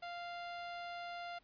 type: tone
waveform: sawtooth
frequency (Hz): 696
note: F5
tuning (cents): -6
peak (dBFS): -39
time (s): 0.02-1.39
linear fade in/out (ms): 10
effects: pink hiss -71 dBFS RMS until 1.43 s + resampled to 11025 Hz